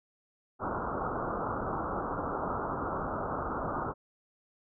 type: low-pass noise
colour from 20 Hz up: white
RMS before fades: -34 dBFS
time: 0.59-3.94 s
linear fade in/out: 50 ms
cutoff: 1400 Hz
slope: 96 dB/octave
effects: none